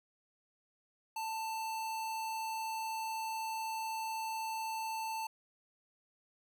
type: tone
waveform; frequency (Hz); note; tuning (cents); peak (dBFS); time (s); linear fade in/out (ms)
square; 888; A5; +16; -37; 1.16-5.27; 5
effects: none